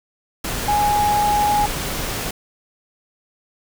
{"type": "tone in noise", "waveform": "sine", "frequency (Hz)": 830.6, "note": "G#5", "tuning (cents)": 0, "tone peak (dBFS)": -15, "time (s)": [0.68, 1.66], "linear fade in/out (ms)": 5, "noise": "pink", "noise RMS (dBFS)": -25, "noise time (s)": [0.44, 2.31], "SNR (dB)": 7, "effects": []}